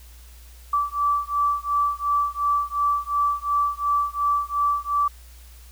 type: beating tone pair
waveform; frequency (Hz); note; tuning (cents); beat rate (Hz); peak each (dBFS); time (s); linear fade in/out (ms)
sine; 1158 / 1160.8; D6 / D6; -25 / -21; 2.8; -23; 0.73-5.08; 5
effects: added 60 Hz sine -43 dBFS peak until 5.71 s + white hiss -52 dBFS RMS until 5.71 s